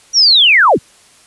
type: linear sweep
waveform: sine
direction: down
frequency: 5850 to 49.41 Hz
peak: -5 dBFS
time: 0.13-0.79 s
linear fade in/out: 50 ms
effects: white hiss -46 dBFS RMS until 1.26 s + resampled to 24000 Hz